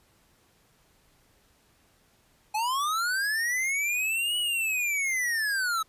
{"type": "linear two-way sweep", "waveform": "square", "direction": "up then down", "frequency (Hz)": [830.6, 2950, 1275], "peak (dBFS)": -26, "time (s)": [2.54, 5.83], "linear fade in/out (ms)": 10, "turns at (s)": 4.38, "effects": ["pink hiss -64 dBFS RMS until 5.88 s", "resampled to 32000 Hz"]}